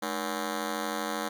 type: ring-modulated tone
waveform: 10% pulse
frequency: 261.6 Hz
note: C4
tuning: in tune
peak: -19 dBFS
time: 0.02-1.29 s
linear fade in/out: 10 ms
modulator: 46.4 Hz
effects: none